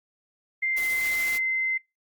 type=tone with pitch glide; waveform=sine; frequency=2093 to 2068 Hz; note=C7 to C7; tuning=0 to -21 cents; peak=-23 dBFS; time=0.62-1.78 s; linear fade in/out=10 ms; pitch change=-21 cents; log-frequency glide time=0.72-0.81 s
type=noise with tremolo; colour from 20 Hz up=white; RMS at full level=-34 dBFS; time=0.76-1.39 s; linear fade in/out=20 ms; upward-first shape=triangle; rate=14 Hz; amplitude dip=35%
effects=noise-tail reverb RT60 0.2 s tail -24 dB re dry + Opus 24 kbps